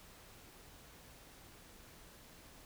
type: silence
effects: pink hiss -58 dBFS RMS until 2.65 s